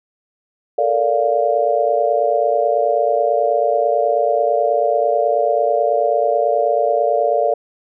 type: chord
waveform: sine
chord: Bb major seventh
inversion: third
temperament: just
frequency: 437 / 466.2 / 582.7 / 699.2 Hz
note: A4 / Bb4 / D5 / F5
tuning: -12 / 0 / -14 / +2 cents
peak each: -22 / -21 / -17 / -18 dBFS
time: 0.78-7.54 s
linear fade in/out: 5 ms
effects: none